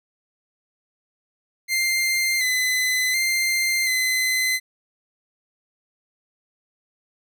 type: tone with pitch steps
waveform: sawtooth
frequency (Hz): 2098 / 2020 / 2095 / 2040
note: C7 / B6 / C7 / C7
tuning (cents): +4 / +39 / +2 / -44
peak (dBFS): -16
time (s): 1.68-4.6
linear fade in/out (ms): 50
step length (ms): 730
effects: none